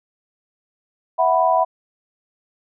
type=chord; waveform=sine; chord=E suspended second; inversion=none; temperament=equal with one note detuned; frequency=655.8 / 740 / 987.8 Hz; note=E5 / F#5 / B5; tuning=-9 / 0 / 0 cents; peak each=-18 dBFS; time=1.18-1.65 s; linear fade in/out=20 ms; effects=none